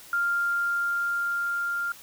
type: tone with level ramp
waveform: sine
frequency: 1396.9 Hz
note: F6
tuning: in tune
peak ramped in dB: -22 to -26 dBFS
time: 0.13-1.92 s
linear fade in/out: 2 ms
effects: white hiss -48 dBFS RMS until 2.02 s